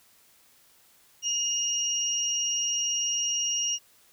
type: tone pair together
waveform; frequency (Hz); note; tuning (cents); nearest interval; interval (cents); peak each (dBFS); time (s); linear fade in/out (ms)
sine; 2847 / 5694; F7 / F8; +33 / +33; octave; 1200; -29 / -27; 1.22-3.79; 50
effects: white hiss -60 dBFS RMS until 4.12 s